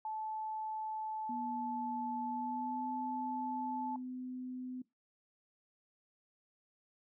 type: tone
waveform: sine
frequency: 870 Hz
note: A5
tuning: 20 cents flat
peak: -37 dBFS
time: 0.05-3.96 s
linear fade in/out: 2 ms
type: tone with pitch glide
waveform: sine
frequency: 242.5 to 253.7 Hz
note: B3 to B3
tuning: -31 to +47 cents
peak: -40 dBFS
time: 1.29-4.82 s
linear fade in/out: 5 ms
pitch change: +78 cents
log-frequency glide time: 2.22-2.88 s
effects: noise-tail reverb RT60 0.2 s tail -20 dB re dry